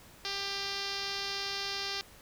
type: tone with low-pass filter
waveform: 5% pulse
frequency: 396.1 Hz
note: G4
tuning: 18 cents sharp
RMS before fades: -36 dBFS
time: 0.25-2.01 s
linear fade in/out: 0 ms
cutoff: 5100 Hz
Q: 3
effects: pink hiss -55 dBFS RMS until 2.21 s